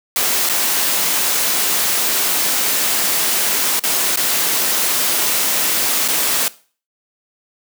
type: noise with dropouts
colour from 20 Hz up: white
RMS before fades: -17 dBFS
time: 0.16-6.48 s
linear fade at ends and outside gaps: 1 ms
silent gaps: 0.49-0.496 / 3.794-3.837 / 4.159-4.172 / 6.079-6.085 s
effects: noise-tail reverb RT60 0.4 s tail -19 dB re dry + high-pass 200 Hz 12 dB/octave